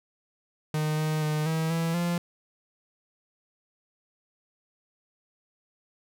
45% pulse tone with pitch steps, 153.7 / 155.1 / 152.8 / 160.5 / 165.2 / 173 Hz, D#3 / D#3 / D#3 / E3 / E3 / F3, -21 / -5 / -31 / -46 / +4 / -16 cents, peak -25 dBFS, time 0.74-2.18 s, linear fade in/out 2 ms, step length 240 ms, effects none

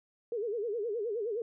sine tone with vibrato, 440 Hz, A4, in tune, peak -31 dBFS, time 0.32-1.42 s, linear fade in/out 2 ms, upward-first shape sine, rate 9.6 Hz, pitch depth 170 cents each way, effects none

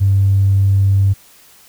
triangle tone with tanh clipping, 98 Hz, G2, in tune, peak -9 dBFS, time 0-1.14 s, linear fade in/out 20 ms, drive 4 dB, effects white hiss -46 dBFS RMS until 1.68 s

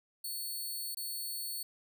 5% pulse tone with dropouts, 4420 Hz, C#8, 6 cents flat, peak -30 dBFS, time 0.24-1.63 s, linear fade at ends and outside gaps 5 ms, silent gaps 0.948-0.97 s, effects none

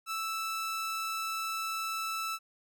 sawtooth tone, 1318.5 Hz, E6, in tune, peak -29 dBFS, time 0.06-2.39 s, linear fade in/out 50 ms, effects none

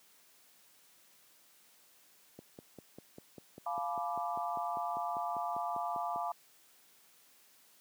click train, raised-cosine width 2 ms, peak -33 dBFS, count 20, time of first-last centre 2.39-6.16 s, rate 5.04 Hz
sine chord, B half-diminished seventh, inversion second, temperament equal with one note detuned, 698.5 / 857.9 / 987.8 / 1174.7 Hz, F5 / A5 / B5 / D6, 0 / -44 / 0 / 0 cents, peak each -37 / -40 / -41 / -40 dBFS, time 3.66-6.32 s, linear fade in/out 5 ms
effects white hiss -64 dBFS RMS until 7.8 s + high-pass 150 Hz 12 dB/octave

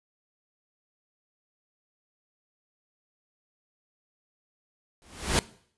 pink noise with exponential growth, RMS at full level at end -20 dBFS, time 5.02-5.39 s, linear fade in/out 0 ms, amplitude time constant 79 ms, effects noise-tail reverb RT60 0.6 s tail -20 dB re dry + resampled to 24000 Hz

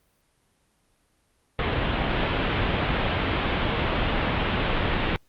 pink low-pass noise, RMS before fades -25 dBFS, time 1.59-5.16 s, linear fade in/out 0 ms, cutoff 3500 Hz, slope 48 dB/octave, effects pink hiss -67 dBFS RMS until 5.28 s + Opus 32 kbps

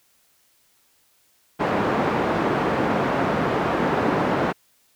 pink band-pass noise, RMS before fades -22 dBFS, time 1.59-4.53 s, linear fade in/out 20 ms, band 200 to 1300 Hz, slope 12 dB/octave, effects white hiss -62 dBFS RMS until 4.95 s

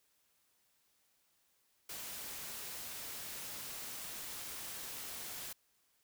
white noise, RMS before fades -45 dBFS, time 1.89-5.53 s, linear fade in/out 5 ms, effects white hiss -75 dBFS RMS until 6.03 s

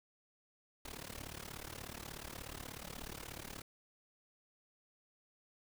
pink noise with amplitude modulation, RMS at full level -44 dBFS, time 0.85-3.62 s, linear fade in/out 5 ms, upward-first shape sine, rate 36.6 Hz, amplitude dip 90%, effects none

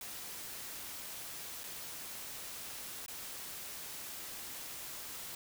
white noise with dropouts, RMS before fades -45 dBFS, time 0.01-5.35 s, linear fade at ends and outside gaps 2 ms, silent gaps 1.635-1.639 / 3.062-3.081 s, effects none

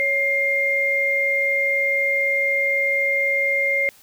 sine tone pair together, 554.1 / 2114 Hz, C#5 / C7, -1 / +17 cents, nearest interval octave + major seventh, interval 2318 cents, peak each -25 / -18 dBFS, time 0-3.89 s, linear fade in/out 0 ms, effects white hiss -51 dBFS RMS until 4.02 s

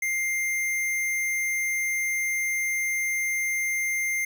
square tone, 2100 Hz, C7, 6 cents sharp, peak -25 dBFS, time 0.02-4.25 s, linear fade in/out 5 ms, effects none

